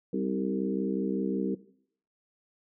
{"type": "harmonic tone with a mistuned harmonic", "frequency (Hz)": 65.41, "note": "C2", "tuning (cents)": 0, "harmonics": [3, 4, 5, 6, 7], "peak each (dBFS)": [-32, -33, -34, -35, -35], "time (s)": [0.13, 1.55], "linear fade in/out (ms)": 5, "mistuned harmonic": 5, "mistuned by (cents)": -33, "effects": ["noise-tail reverb RT60 0.6 s tail -17 dB re dry"]}